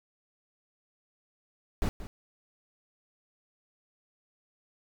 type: noise with echo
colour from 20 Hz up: brown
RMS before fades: -27 dBFS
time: 1.82-1.89 s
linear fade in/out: 0 ms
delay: 180 ms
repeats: 1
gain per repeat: -13 dB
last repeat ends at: 2.07 s
effects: none